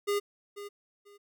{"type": "tone with echo", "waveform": "square", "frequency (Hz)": 407.3, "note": "G#4", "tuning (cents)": -34, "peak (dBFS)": -27, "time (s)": [0.07, 0.2], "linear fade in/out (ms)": 20, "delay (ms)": 490, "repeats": 2, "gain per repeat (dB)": -13, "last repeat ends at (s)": 1.18, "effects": []}